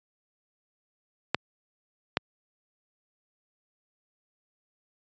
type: clicks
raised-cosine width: 0.3 ms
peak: -6 dBFS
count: 2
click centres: 1.346 / 2.171 s
effects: high-pass 100 Hz 12 dB/octave + resampled to 16000 Hz